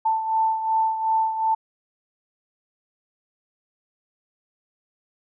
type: beating tone pair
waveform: sine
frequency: 886 / 888.7 Hz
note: A5 / A5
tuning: +12 / +17 cents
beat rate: 2.7 Hz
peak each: -20 / -27 dBFS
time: 0.05-1.55 s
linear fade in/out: 10 ms
effects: none